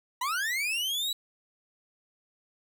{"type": "linear sweep", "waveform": "40% pulse", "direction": "up", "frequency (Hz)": [947, 3960], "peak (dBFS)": -27, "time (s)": [0.21, 1.13], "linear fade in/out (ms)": 5, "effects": []}